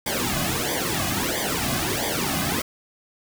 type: noise with flanger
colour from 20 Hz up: pink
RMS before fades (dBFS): -25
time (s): 0.06-2.62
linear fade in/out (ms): 5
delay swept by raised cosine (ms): 0.73 to 2.23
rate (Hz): 1.5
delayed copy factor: -1
effects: none